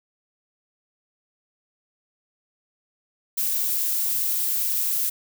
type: noise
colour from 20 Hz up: violet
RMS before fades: -24 dBFS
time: 3.37-5.1 s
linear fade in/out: 10 ms
effects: none